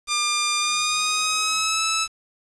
10% pulse tone with pitch glide, 1200 to 1308.6 Hz, D6 to E6, +37 to -13 cents, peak -12 dBFS, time 0.07-2.08 s, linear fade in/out 50 ms, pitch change +150 cents, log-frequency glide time 0.58-1.83 s, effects resampled to 22050 Hz + 7-bit

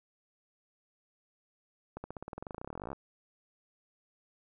accelerating click train, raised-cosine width 1 ms, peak -26 dBFS, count 29, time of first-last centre 1.97-2.93 s, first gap 70 ms, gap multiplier 0.94, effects none

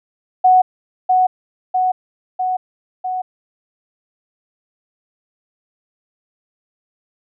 sine tone with echo, 740 Hz, F#5, in tune, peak -7 dBFS, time 0.44-0.62 s, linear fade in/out 10 ms, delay 650 ms, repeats 4, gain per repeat -3 dB, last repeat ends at 3.22 s, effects none

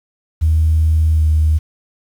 sine tone with pitch glide, 79.2 to 77.7 Hz, D#2 to D#2, +31 to -2 cents, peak -9 dBFS, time 0.41-1.59 s, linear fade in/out 20 ms, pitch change -33 cents, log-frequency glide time 1.13-1.24 s, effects tanh soft clip ceiling -5 dBFS + 7-bit

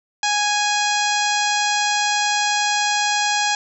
harmonic tone, 829 Hz, G#5, 3 cents flat, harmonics 1 / 2 / 3 / 4 / 5 / 6 / 7 / 8 / 9, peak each -21 / -24 / -26 / -27 / -28 / -29 / -29 / -30 / -31 dBFS, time 0.23-3.55 s, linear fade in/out 2 ms, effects none

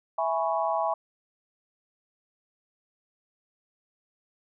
sine chord, C# minor seventh, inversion first, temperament equal, 659.3 / 830.6 / 987.8 / 1108.7 Hz, E5 / G#5 / B5 / C#6, 0 / 0 / 0 / 0 cents, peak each -28 / -29 / -31 / -32 dBFS, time 0.18-0.94 s, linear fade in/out 5 ms, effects none

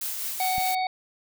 blue noise with tremolo, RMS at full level -30 dBFS, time 0.01-0.75 s, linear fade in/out 5 ms, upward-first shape triangle, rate 4.9 Hz, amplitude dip 35%
harmonic tone, 746 Hz, F#5, 14 cents sharp, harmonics 1 / 3 / 5 / 6, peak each -24 / -33 / -39 / -38 dBFS, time 0.4-0.87 s, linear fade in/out 2 ms
click, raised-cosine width 5 ms, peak -25 dBFS, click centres 0.582 s
effects none

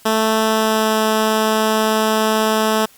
10% pulse tone with pitch glide, 220 to 218.1 Hz, A3 to A3, 0 to -15 cents, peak -6 dBFS, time 0.05-2.86 s, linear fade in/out 10 ms, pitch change -15 cents, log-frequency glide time 0.43-0.97 s, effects white hiss -48 dBFS RMS until 2.97 s + Opus 48 kbps

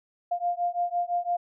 sine beating tone pair, 698.5 / 704.4 Hz, F5 / F5, 0 / +15 cents, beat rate 5.9 Hz, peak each -28 / -28 dBFS, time 0.31-1.37 s, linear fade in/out 10 ms, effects none

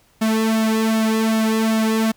sawtooth tone with flanger, 221.2 Hz, A3, 9 cents sharp, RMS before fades -18 dBFS, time 0.21-2.12 s, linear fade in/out 10 ms, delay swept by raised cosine 2 to 3.2 ms, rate 2.6 Hz, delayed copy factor -0.85, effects pink hiss -57 dBFS RMS until 2.16 s

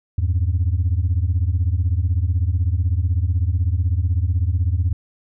sine beating tone pair, 81.4 / 97.4 Hz, E2 / G2, -21 / -11 cents, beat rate 16 Hz, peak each -17 / -18 dBFS, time 0.18-4.93 s, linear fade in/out 5 ms, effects tanh soft clip ceiling -12 dBFS

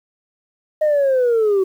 sine linear sweep, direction down, 622.3 to 372.4 Hz, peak -11 dBFS, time 0.81-1.64 s, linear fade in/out 10 ms, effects tanh soft clip ceiling -11 dBFS + 8-bit

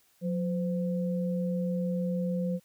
sine tone pair together, 180 / 513.3 Hz, F#3 / C5, -47 / -33 cents, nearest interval octave + tritone, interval 1814 cents, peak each -28 / -34 dBFS, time 0.21-2.6 s, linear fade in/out 50 ms, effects white hiss -66 dBFS RMS until 2.64 s

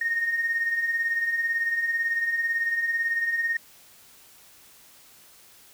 sine beating tone pair, 1833 / 1851 Hz, A#6 / A#6, -30 / -13 cents, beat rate 18 Hz, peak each -31 / -23 dBFS, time 0.01-3.57 s, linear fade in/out 5 ms, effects tanh soft clip ceiling -17 dBFS + white hiss -53 dBFS RMS until 5.73 s

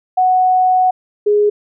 sine tone pair in turn, 740 / 415.3 Hz, F#5 / G#4, 0 / 0 cents, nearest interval minor seventh, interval 1000 cents, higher first, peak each -9 dBFS, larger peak neither, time 0.17-0.91 / 1.26-1.5 s, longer first, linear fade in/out 10 ms, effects none

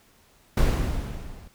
brown noise with level ramp, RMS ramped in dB -17 to -44 dBFS, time 0.57-1.48 s, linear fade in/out 5 ms, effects pink hiss -59 dBFS RMS until 1.54 s

